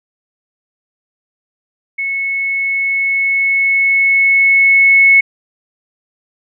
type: tone with level ramp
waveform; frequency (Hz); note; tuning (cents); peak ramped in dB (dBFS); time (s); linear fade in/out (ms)
sine; 2198; C#7; -15; -16 to -4; 1.98-5.21; 10
effects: none